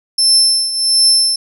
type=tone with tremolo; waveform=35% pulse; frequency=5310 Hz; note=E8; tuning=12 cents sharp; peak=-4 dBFS; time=0.18-1.36 s; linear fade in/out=5 ms; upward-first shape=triangle; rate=1.4 Hz; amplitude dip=75%; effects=none